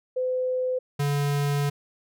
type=tone pair in turn; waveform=sine / square; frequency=509 / 143.33 Hz; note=C5 / D3; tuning=-48 / -42 cents; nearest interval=octave + minor seventh; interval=2194 cents; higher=first; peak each=-23 dBFS; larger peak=neither; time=0.16-0.79 / 0.99-1.7 s; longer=second; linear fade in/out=10 ms; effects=none